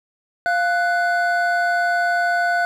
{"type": "tone pair together", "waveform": "triangle", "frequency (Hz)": [698.5, 1486], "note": ["F5", "F#6"], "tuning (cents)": [0, 7], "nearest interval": "octave + minor second", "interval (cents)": 1307, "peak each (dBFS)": [-17, -18], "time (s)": [0.46, 2.65], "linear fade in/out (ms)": 0, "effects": []}